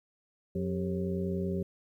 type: harmonic tone with a mistuned harmonic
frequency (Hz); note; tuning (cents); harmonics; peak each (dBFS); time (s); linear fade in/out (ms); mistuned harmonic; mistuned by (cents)
90.5; F#2; -38; 1 / 2 / 3 / 4 / 5 / 6; -37 / -32 / -44 / -35 / -47 / -42; 0.55-1.63; 5; 4; +140
effects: 11-bit